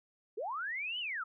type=linear two-way sweep; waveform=sine; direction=up then down; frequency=370 to 3063 to 1212 Hz; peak=-35 dBFS; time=0.37-1.24 s; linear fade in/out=10 ms; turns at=0.99 s; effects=none